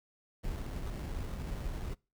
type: noise with sample-and-hold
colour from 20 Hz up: brown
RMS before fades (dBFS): -38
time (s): 0.43-1.95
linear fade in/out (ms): 20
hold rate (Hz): 2450
effects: noise-tail reverb RT60 0.3 s tail -25 dB re dry